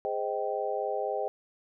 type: chord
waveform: sine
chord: Ab major seventh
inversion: none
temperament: just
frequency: 415.3 / 519.1 / 623 / 778.7 Hz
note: Ab4 / C5 / Eb5 / G5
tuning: 0 / -14 / +2 / -12 cents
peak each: -34 dBFS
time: 0.05-1.28 s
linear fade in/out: 0 ms
effects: none